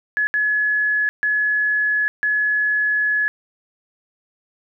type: tone bursts at uneven times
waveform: sine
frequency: 1699 Hz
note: G#6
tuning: 39 cents sharp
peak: -16 dBFS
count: 4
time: 0.17-0.27 / 0.34-1.09 / 1.23-2.08 / 2.23-3.28 s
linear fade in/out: 0 ms
effects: none